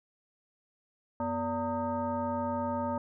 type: tone with frequency modulation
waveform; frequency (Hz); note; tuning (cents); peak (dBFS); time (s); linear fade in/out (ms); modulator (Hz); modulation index
sine; 578; D5; -28; -29; 1.2-2.98; 2; 335; 1.5
effects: none